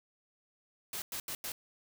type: noise bursts at uneven times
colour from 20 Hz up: white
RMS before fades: -39 dBFS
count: 4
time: 0.93-1.02 / 1.12-1.2 / 1.28-1.35 / 1.44-1.52 s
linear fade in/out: 2 ms
effects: none